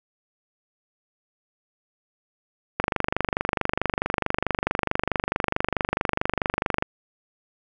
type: click train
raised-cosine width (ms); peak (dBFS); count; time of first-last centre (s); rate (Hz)
0.5; -6; 100; 2.8-6.824; 24.6
effects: none